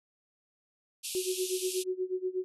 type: band-pass noise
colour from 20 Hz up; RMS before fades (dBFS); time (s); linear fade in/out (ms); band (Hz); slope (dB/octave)
white; -38; 1.03-1.84; 20; 2500 to 12000; 96
type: tone with tremolo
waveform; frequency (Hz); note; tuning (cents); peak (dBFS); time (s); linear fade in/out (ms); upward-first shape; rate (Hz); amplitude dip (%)
sine; 370; F#4; 0; -27; 1.15-2.44; 0; sine; 8.3; 90
effects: none